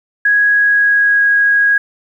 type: tone with pitch glide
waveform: sine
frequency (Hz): 1661.2 to 1647.8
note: G#6 to G#6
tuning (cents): 0 to -14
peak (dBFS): -8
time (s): 0.25-1.78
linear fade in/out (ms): 5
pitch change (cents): -14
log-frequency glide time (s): 0.49-1.23
effects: 8-bit